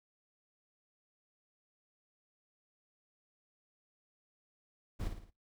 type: noise with echo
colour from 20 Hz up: brown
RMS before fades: -37 dBFS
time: 4.99-5.09 s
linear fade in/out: 20 ms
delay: 55 ms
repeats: 4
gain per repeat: -6 dB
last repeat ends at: 5.31 s
effects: noise-tail reverb RT60 0.2 s tail -20 dB re dry